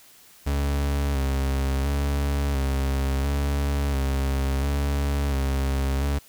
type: tone with vibrato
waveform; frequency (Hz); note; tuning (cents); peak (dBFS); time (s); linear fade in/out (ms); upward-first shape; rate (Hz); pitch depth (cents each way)
40% pulse; 69.3; C#2; 0; -21; 0.46-6.19; 10; square; 0.72; 35
effects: white hiss -52 dBFS RMS until 6.28 s